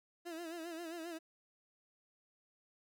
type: tone with vibrato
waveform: 30% pulse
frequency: 333.7 Hz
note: E4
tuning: 21 cents sharp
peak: -40 dBFS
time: 0.25-1.19 s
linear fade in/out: 20 ms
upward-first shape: sine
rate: 7.5 Hz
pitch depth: 84 cents each way
effects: none